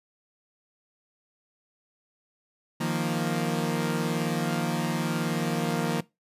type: chord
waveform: sawtooth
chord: Eb suspended second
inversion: none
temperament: equal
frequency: 155.56 / 174.61 / 233.1 Hz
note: Eb3 / F3 / Bb3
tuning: 0 / 0 / 0 cents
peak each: -26 dBFS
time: 2.8-6.01 s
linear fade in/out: 10 ms
effects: noise-tail reverb RT60 0.2 s tail -20 dB re dry + resampled to 32000 Hz